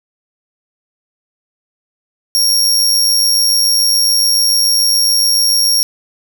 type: tone with amplitude modulation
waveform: sawtooth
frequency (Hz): 5570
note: F8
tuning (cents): -5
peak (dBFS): -5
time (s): 2.35-5.83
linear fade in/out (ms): 0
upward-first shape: sine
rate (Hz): 107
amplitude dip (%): 45
effects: none